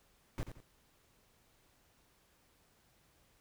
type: noise with echo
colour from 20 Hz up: brown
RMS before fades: -37 dBFS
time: 0.38-0.43 s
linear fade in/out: 0 ms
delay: 86 ms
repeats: 2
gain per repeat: -9 dB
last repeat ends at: 0.602 s
effects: pink hiss -70 dBFS RMS until 3.4 s